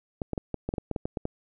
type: clicks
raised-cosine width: 2 ms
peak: -16 dBFS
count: 12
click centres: 0.218 / 0.333 / 0.378 / 0.543 / 0.69 / 0.739 / 0.782 / 0.913 / 0.962 / 1.055 / 1.172 / 1.254 s
effects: none